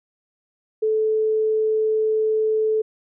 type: tone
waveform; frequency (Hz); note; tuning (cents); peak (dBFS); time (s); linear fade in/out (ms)
sine; 435.6; A4; -17; -17; 0.82-2.82; 10
effects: none